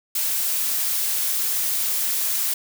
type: noise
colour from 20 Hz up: blue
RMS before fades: -23 dBFS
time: 0.15-2.54 s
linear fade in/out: 5 ms
effects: none